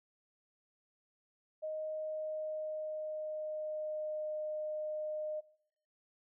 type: tone with pitch glide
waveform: sine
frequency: 622.3 to 613 Hz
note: D#5 to D#5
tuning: 0 to -26 cents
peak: -36 dBFS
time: 1.62-5.41 s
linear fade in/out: 20 ms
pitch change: -26 cents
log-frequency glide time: 1.87-4.33 s
effects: noise-tail reverb RT60 0.6 s tail -17 dB re dry